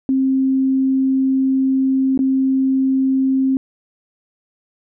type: tone with dropouts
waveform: sine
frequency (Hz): 265.4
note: C4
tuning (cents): +25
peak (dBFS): -13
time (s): 0.09-3.57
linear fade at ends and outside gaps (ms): 1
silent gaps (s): 2.176-2.191
effects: none